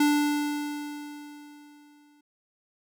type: tone with exponential decay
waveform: square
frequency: 293.7 Hz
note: D4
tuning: in tune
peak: -19 dBFS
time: 0-2.21 s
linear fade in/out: 5 ms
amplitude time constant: 480 ms
effects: none